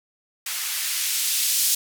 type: noise with band-pass filter sweep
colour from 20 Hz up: violet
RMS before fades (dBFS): -24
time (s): 0.46-1.75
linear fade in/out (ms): 5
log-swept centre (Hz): 1400 to 4500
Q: 0.77
effects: none